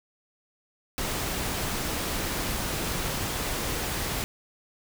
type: noise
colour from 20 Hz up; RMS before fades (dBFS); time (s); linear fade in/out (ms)
pink; -30; 0.98-4.24; 0
effects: none